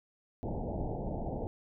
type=low-pass noise; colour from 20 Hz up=pink; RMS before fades=-36 dBFS; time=0.43-1.47 s; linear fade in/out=0 ms; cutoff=860 Hz; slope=96 dB/octave; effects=none